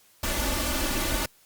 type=noise with comb filter; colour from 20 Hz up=pink; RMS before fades=-27 dBFS; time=0.23-1.26 s; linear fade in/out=5 ms; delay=3.4 ms; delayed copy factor=+1; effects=white hiss -59 dBFS RMS until 1.45 s + Opus 48 kbps